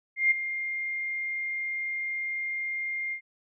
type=tone with ADSR envelope; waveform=sine; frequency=2114 Hz; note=C7; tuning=17 cents sharp; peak=-17 dBFS; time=0.16-3.21 s; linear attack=150 ms; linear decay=14 ms; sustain=-12 dB; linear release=86 ms; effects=none